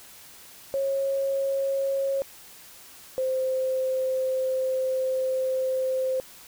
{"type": "tone pair in turn", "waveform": "sine", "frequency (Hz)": [546, 520.7], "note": ["C#5", "C5"], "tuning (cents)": [-26, -8], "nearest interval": "minor second", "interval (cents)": 82, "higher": "first", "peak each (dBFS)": [-23, -23], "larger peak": "neither", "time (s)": [[0.74, 2.22], [3.18, 6.2]], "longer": "second", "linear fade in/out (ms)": 0, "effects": ["white hiss -48 dBFS RMS until 6.47 s"]}